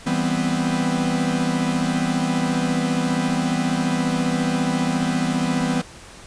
45% pulse chord, C major seventh, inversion first, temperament equal, 164.81 / 196 / 246.9 / 261.6 Hz, E3 / G3 / B3 / C4, 0 / 0 / 0 / 0 cents, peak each -25 / -27 / -23 / -26 dBFS, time 0.06-5.82 s, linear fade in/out 10 ms, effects pink hiss -42 dBFS RMS until 6.26 s + resampled to 22050 Hz

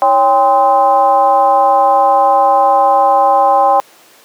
sine tone with frequency modulation, 797 Hz, G5, 28 cents sharp, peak -6 dBFS, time 0.02-3.8 s, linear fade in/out 0 ms, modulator 239 Hz, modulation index 1, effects pink hiss -43 dBFS RMS until 4.24 s + high-pass 400 Hz 12 dB/octave

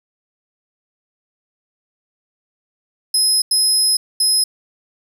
25% pulse tone bursts at uneven times, 5100 Hz, D#8, 42 cents sharp, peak -8 dBFS, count 3, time 3.14-3.42 / 3.51-3.97 / 4.2-4.44 s, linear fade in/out 5 ms, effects none

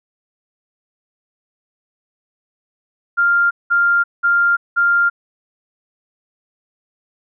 sine tone bursts, 1396.9 Hz, F6, in tune, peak -11 dBFS, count 4, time 3.17-5.1 s, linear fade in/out 20 ms, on 340 ms, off 190 ms, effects none

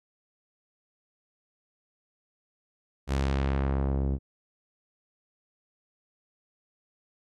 sawtooth tone with low-pass filter sweep, 68 Hz, C#2, 33 cents flat, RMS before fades -27 dBFS, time 3.07-4.19 s, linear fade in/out 50 ms, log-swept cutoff 10000 to 330 Hz, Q 0.74, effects none

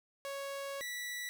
sawtooth tone pair in turn, 554.4 / 1956.9 Hz, C#5 / B6, 0 / -16 cents, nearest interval octave + minor seventh, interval 2184 cents, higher second, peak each -35 / -35 dBFS, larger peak neither, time 0.25-0.81 / 0.81-1.29 s, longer first, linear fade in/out 0 ms, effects none

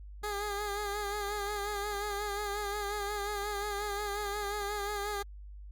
15% pulse tone with vibrato, 410 Hz, G#4, 22 cents flat, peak -27 dBFS, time 0.23-5.23 s, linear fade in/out 10 ms, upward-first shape sine, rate 5.6 Hz, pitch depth 44 cents each way, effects added 50 Hz sine -44 dBFS peak until 5.71 s + Opus 48 kbps

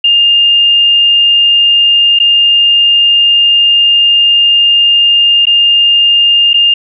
sine tone with dropouts, 2814 Hz, F7, 12 cents sharp, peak -4 dBFS, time 0.04-6.74 s, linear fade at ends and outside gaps 5 ms, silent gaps 2.189-2.199 / 5.455-5.468 / 6.533-6.541 s, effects none

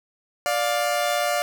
sawtooth tone pair together, 587.3 / 704.3 Hz, D5 / F5, 0 / +14 cents, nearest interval minor third, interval 314 cents, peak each -20 dBFS, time 0.46-1.42 s, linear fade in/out 0 ms, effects none

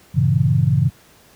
sine chord, G diminished seventh, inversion none, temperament equal, 98 / 116.54 / 138.59 / 164.81 Hz, G2 / Bb2 / Db3 / Fb3, 0 / 0 / 0 / 0 cents, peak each -20 / -19 / -16 / -20 dBFS, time 0.14-0.9 s, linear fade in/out 20 ms, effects pink hiss -50 dBFS RMS until 1.35 s + high-pass 60 Hz 12 dB/octave

